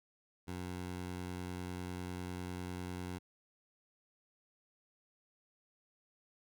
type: tone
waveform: 15% pulse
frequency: 90 Hz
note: F#2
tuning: 47 cents flat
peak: -34 dBFS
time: 0.47-3.19 s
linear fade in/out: 20 ms
effects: none